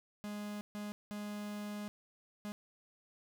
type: tone bursts at uneven times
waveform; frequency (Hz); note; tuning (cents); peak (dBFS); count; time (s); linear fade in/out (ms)
45% pulse; 207.7; G#3; 0; -40; 4; 0.24-0.61 / 0.75-0.92 / 1.11-1.88 / 2.45-2.52; 0
effects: none